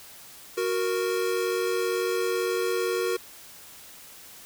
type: tone pair together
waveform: square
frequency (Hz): 368.9 / 466.8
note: F#4 / A#4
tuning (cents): -5 / +2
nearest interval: major third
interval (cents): 407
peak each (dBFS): -28 / -28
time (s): 0.57-3.17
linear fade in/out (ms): 10
effects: white hiss -47 dBFS RMS until 4.45 s